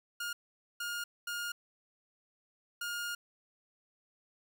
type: tone bursts at uneven times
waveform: sawtooth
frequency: 1419 Hz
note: F6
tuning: 27 cents sharp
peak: -32 dBFS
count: 4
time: 0.2-0.33 / 0.8-1.04 / 1.27-1.52 / 2.81-3.15 s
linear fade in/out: 5 ms
effects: none